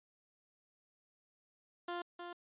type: tone with echo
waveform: 15% pulse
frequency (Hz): 349.2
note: F4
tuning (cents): 0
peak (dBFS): -32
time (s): 1.88-2.02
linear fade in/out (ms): 5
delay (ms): 310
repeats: 1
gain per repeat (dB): -6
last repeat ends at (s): 2.33
effects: resampled to 8000 Hz